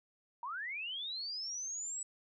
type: linear sweep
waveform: sine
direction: up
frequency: 908 to 7902 Hz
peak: -38 dBFS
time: 0.43-2.03 s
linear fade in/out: 2 ms
effects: none